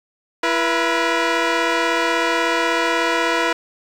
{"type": "tone pair together", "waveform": "10% pulse", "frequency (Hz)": [334.5, 483.6], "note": ["E4", "B4"], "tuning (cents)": [25, -36], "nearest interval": "tritone", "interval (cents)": 639, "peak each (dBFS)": -11, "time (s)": [0.43, 3.53], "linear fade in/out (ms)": 5, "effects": ["low-pass 5000 Hz 12 dB/octave", "7-bit"]}